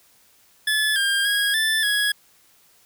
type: tone with pitch steps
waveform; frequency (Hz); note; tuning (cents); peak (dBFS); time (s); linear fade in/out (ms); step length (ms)
25% pulse; 1725 / 1604 / 1646 / 1760 / 1668; A6 / G6 / G#6 / A6 / G#6; -35 / +39 / -16 / 0 / +7; -15; 0.67-2.12; 5; 290
effects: white hiss -57 dBFS RMS until 2.85 s